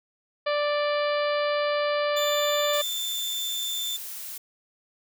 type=harmonic tone; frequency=587.3 Hz; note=D5; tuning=in tune; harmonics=1 / 2 / 3 / 4 / 5 / 6 / 7 / 8; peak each=-24 / -30 / -34 / -36 / -38 / -40 / -41 / -42 dBFS; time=0.46-2.82 s; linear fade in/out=10 ms
type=tone; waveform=35% pulse; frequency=3543 Hz; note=A7; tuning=11 cents sharp; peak=-26 dBFS; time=2.16-3.97 s; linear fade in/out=10 ms
type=noise; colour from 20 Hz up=blue; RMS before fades=-37 dBFS; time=2.73-4.38 s; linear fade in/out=5 ms
effects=none